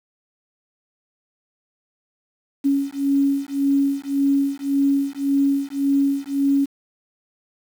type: beating tone pair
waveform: sine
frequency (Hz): 277.2 / 279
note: C#4 / C#4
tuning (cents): 0 / +11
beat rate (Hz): 1.8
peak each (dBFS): -20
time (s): 2.64-6.66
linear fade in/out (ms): 20
effects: 7-bit